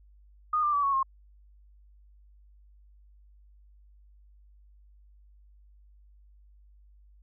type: tone with pitch steps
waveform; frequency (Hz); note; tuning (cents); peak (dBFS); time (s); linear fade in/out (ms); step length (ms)
sine; 1231 / 1189.1 / 1148.6 / 1109.4 / 1071.6; D#6 / D6 / D6 / C#6 / C6; -19 / +21 / -39 / +1 / +41; -23; 0.53-1.03; 5; 100
effects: added 50 Hz sine -54 dBFS peak until 7.22 s